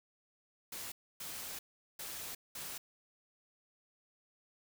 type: noise bursts at uneven times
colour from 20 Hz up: white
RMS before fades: -44 dBFS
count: 4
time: 0.72-0.92 / 1.2-1.59 / 1.99-2.35 / 2.55-2.78 s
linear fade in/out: 5 ms
effects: none